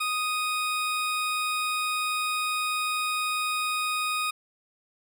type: tone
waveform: 20% pulse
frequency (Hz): 1244.5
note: D#6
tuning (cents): 0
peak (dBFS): -21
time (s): 0-4.31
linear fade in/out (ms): 10
effects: none